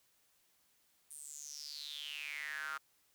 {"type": "tone with high-pass filter sweep", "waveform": "square", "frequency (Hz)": 73.42, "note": "D2", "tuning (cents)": 0, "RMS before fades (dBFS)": -45, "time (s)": [1.1, 2.78], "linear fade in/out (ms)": 10, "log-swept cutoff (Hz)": [9600, 1300], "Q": 8.7, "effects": ["white hiss -73 dBFS RMS until 3.14 s"]}